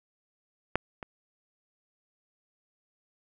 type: clicks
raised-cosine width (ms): 0.5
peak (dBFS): -9 / -23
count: 2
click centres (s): 0.756 / 1.028
effects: none